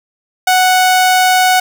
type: tone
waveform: sawtooth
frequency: 740 Hz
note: F#5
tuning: in tune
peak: -4 dBFS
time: 0.47-1.6 s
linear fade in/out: 5 ms
effects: none